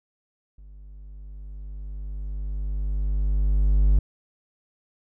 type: tone with level ramp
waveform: triangle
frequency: 50 Hz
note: G1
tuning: 35 cents sharp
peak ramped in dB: -41 to -12 dBFS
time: 0.58-3.99 s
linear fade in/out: 5 ms
effects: none